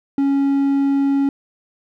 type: tone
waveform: triangle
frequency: 277.2 Hz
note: C#4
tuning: in tune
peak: -12 dBFS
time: 0.18-1.29 s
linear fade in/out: 2 ms
effects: none